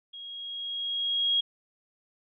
sine tone with level ramp, 3285 Hz, G#7, 20 cents flat, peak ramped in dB -40 to -21 dBFS, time 0.13-1.41 s, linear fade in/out 10 ms, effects none

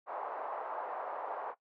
white band-pass noise, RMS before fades -40 dBFS, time 0.06-1.55 s, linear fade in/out 50 ms, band 570 to 1000 Hz, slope 24 dB/octave, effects noise-tail reverb RT60 0.1 s tail -18 dB re dry

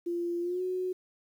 sine tone with pitch glide, 345.3 to 368 Hz, F4 to F#4, -20 to -9 cents, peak -29 dBFS, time 0.06-0.93 s, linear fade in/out 10 ms, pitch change +111 cents, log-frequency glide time 0.41-0.62 s, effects 10-bit

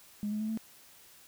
sine tone with pitch steps, 207.7 / 212.2 / 216.8 / 221.5 Hz, G#3 / G#3 / A3 / A3, 0 / +38 / -25 / +12 cents, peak -30 dBFS, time 0.23-0.574 s, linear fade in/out 0 ms, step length 86 ms, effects tanh soft clip ceiling -26 dBFS + white hiss -57 dBFS RMS until 1.27 s

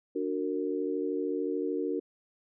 sine chord, D augmented, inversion none, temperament just, 293.7 / 367.1 / 458.9 Hz, D4 / F#4 / A#4, 0 / -14 / -27 cents, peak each -33 dBFS, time 0.15-2 s, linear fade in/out 10 ms, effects none

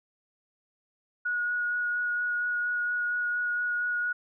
sine tone with vibrato, 1452 Hz, F#6, 33 cents flat, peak -26 dBFS, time 1.25-4.13 s, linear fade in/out 10 ms, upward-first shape sine, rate 4.3 Hz, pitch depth 10 cents each way, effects none

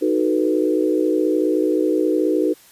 sine chord, B dominant seventh, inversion first, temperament equal, 311.1 / 370 / 440 / 493.9 Hz, D#4 / F#4 / A4 / B4, 0 / 0 / 0 / 0 cents, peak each -19 / -21 / -23 / -23 dBFS, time 0.01-2.54 s, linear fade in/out 20 ms, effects white hiss -49 dBFS RMS until 2.71 s + resampled to 32000 Hz

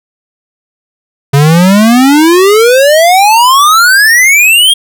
square exponential sweep, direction up, 136.7 to 3291 Hz, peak -3 dBFS, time 1.33-4.74 s, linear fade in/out 10 ms, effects none

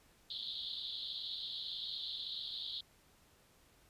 pink band-pass noise, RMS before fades -43 dBFS, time 0.3-2.81 s, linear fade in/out 5 ms, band 3300 to 4300 Hz, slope 96 dB/octave, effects pink hiss -67 dBFS RMS until 3.89 s + resampled to 32000 Hz

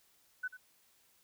sine tone with echo, 1500 Hz, F#6, 23 cents sharp, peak -34 dBFS, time 0.43-0.48 s, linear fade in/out 10 ms, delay 92 ms, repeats 1, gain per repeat -13 dB, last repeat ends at 0.572 s, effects white hiss -69 dBFS RMS until 1.23 s

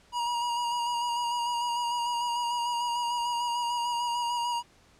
square tone with vibrato, 954 Hz, A#5, 40 cents sharp, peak -28 dBFS, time 0.12-4.63 s, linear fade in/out 50 ms, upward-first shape square, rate 6.7 Hz, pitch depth 20 cents each way, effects pink hiss -60 dBFS RMS until 4.99 s + low-pass 8000 Hz 12 dB/octave

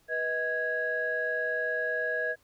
sine tone cluster, 488.1 / 631 / 1658 Hz, B4 / D#5 / G#6, -20 / +24 / -3 cents, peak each -34 / -33 / -29 dBFS, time 0.08-2.36 s, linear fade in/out 50 ms, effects tanh soft clip ceiling -18 dBFS + pink hiss -66 dBFS RMS until 2.43 s

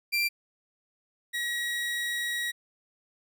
30% pulse tone pair in turn, 2364 / 1908.3 Hz, D7 / A#6, +11 / +40 cents, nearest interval major third, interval 371 cents, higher first, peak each -22 / -26 dBFS, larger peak first, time 0.12-0.29 / 1.33-2.52 s, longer second, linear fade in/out 20 ms, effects none

